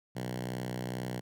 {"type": "tone with high-pass filter", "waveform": "5% pulse", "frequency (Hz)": 62.3, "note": "B1", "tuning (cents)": 16, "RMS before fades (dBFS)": -37, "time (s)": [0.15, 1.21], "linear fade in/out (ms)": 20, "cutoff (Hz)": 140, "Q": 3.9, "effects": []}